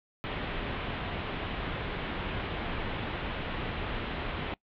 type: low-pass noise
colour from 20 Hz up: pink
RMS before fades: -35 dBFS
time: 0.24-4.54 s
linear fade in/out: 0 ms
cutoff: 3500 Hz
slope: 48 dB/octave
effects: noise-tail reverb RT60 0.1 s tail -23 dB re dry